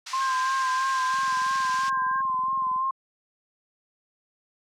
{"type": "band-pass noise", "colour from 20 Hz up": "white", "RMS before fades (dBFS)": -38, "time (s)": [0.06, 1.9], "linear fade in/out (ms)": 10, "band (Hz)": [990, 6400], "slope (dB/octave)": 24}
{"type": "tone with vibrato", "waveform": "sine", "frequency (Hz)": 1046.5, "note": "C6", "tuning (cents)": 0, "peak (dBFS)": -23, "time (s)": [0.13, 2.91], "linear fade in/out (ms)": 5, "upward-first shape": "sine", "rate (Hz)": 3, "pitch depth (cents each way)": 36}
{"type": "tone", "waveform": "sine", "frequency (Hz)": 1594, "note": "G6", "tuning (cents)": 28, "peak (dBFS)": -30, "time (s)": [0.2, 2.22], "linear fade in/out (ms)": 20}
{"type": "click train", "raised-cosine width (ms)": 5, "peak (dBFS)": -32, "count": 36, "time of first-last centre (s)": [1.14, 2.76], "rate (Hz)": 21.6}
{"effects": ["high-pass 200 Hz 12 dB/octave"]}